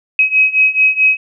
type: beating tone pair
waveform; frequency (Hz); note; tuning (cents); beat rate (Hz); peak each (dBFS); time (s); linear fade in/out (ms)
sine; 2541 / 2545.6; D#7 / D#7; +36 / +39; 4.6; -13 / -11; 0.19-1.17; 2
effects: none